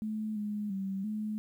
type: tone with pitch steps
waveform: sine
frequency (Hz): 215.9 / 208.7 / 193.6 / 213.6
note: A3 / G#3 / G3 / G#3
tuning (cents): -33 / +9 / -21 / +49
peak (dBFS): -32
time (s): 0.02-1.38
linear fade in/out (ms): 0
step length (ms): 340
effects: 11-bit